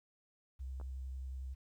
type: tone with vibrato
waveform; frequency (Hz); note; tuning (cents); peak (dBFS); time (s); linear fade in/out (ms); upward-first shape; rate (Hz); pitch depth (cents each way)
sine; 65.41; C2; 0; -40; 0.59-1.55; 20; triangle; 11; 25
type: clicks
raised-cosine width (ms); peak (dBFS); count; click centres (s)
1; -40; 2; 0.8 / 0.813
effects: 12-bit